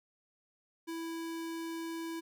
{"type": "tone", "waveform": "square", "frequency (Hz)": 329.9, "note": "E4", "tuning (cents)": 1, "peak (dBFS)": -38, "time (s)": [0.87, 2.21], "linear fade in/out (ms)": 20, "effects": []}